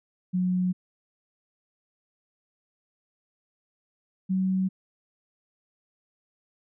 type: tone pair in turn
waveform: sine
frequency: 182.3 / 188.18 Hz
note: F#3 / F#3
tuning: -25 / +30 cents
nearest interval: minor second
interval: 55 cents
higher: second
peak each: -22 dBFS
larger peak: neither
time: 0.33-0.73 / 4.29-4.69 s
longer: neither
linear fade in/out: 20 ms
effects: none